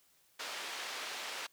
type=band-pass noise; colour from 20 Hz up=white; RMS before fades=-42 dBFS; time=0.39-1.47 s; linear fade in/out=10 ms; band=500 to 4000 Hz; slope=12 dB/octave; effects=white hiss -69 dBFS RMS until 1.52 s